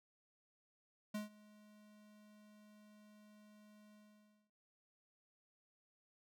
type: tone with ADSR envelope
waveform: square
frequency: 210.5 Hz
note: G#3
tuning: 24 cents sharp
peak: -39 dBFS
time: 1.14-4.51 s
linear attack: 8 ms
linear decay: 140 ms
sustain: -23 dB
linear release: 570 ms
effects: none